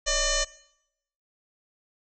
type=tone with frequency modulation; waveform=sine; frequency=3000 Hz; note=F#7; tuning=23 cents sharp; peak=-22 dBFS; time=0.06-0.45 s; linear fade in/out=20 ms; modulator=594 Hz; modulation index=6.6; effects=noise-tail reverb RT60 0.8 s tail -21 dB re dry